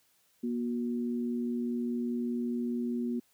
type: tone pair together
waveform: sine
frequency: 239.6 / 364.5 Hz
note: A#3 / F#4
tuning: +48 / -26 cents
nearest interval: perfect fifth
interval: 726 cents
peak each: -30 / -38 dBFS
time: 0.43-3.2 s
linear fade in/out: 10 ms
effects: white hiss -69 dBFS RMS until 3.33 s + high-pass 60 Hz 12 dB/octave